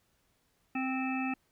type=harmonic tone; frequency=261.6 Hz; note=C4; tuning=in tune; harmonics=1 / 3 / 5 / 7 / 9 / 10; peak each=-32 / -38 / -43 / -45 / -47 / -38 dBFS; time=0.75-1.34 s; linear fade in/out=5 ms; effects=pink hiss -73 dBFS RMS until 1.51 s